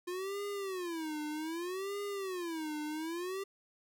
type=tone with vibrato; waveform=square; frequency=350 Hz; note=F4; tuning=4 cents sharp; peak=-37 dBFS; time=0.07-3.44 s; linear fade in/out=10 ms; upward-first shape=sine; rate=0.64 Hz; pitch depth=260 cents each way; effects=none